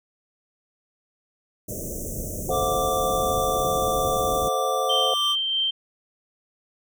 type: band-stop noise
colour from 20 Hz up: pink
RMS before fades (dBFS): -31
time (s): 1.68-4.49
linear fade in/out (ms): 10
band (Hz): 640 to 5900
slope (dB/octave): 96
type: chord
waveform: sine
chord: F# half-diminished seventh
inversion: first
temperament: equal with one note detuned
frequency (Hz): 440 / 523.3 / 659.3 / 731.9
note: A4 / C5 / E5 / F#5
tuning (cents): 0 / 0 / 0 / -19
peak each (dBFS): -30 / -26 / -31 / -27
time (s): 2.49-5.14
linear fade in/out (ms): 2
type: tone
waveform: square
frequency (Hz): 1174.7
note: D6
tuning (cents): 0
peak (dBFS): -27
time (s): 2.5-5.36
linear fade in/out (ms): 50
type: tone with tremolo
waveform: sine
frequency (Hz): 3136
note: G7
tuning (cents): 0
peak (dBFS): -20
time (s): 4.89-5.71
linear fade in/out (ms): 10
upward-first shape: sine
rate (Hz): 3.1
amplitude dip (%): 30
effects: none